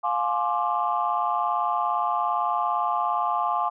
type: chord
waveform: sine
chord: D half-diminished seventh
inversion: first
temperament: just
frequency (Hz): 704.8 / 845.8 / 1057.2 / 1174.7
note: F5 / Ab5 / C6 / D6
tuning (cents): +16 / +31 / +18 / 0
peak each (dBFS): -27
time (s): 0.03-3.7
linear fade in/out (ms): 20
effects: tanh soft clip ceiling -12 dBFS